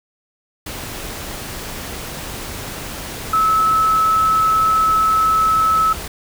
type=tone in noise; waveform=sine; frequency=1299 Hz; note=E6; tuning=26 cents flat; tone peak=-12 dBFS; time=3.33-5.93 s; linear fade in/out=5 ms; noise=pink; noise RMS=-29 dBFS; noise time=0.66-6.08 s; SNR=+14 dB; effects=none